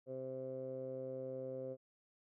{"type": "tone with low-pass filter", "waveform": "15% pulse", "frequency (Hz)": 130.81, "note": "C3", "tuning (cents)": 0, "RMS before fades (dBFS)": -44, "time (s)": [0.06, 1.77], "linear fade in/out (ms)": 50, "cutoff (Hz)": 530, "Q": 5.8, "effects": []}